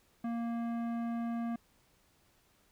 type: tone with tanh clipping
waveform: triangle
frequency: 233.1 Hz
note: A#3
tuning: in tune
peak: -35 dBFS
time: 0.24-1.56 s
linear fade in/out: 5 ms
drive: 18 dB
effects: pink hiss -69 dBFS RMS until 2.71 s